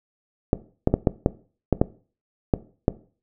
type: clicks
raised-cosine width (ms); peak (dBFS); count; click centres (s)
2; -3; 9; 0.531 / 0.874 / 0.94 / 1.072 / 1.261 / 1.727 / 1.815 / 2.538 / 2.881
effects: noise-tail reverb RT60 0.4 s tail -18 dB re dry